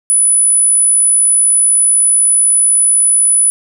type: tone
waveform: sine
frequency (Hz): 9956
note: D#9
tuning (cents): 0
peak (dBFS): -7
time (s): 0.1-3.5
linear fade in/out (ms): 0
effects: none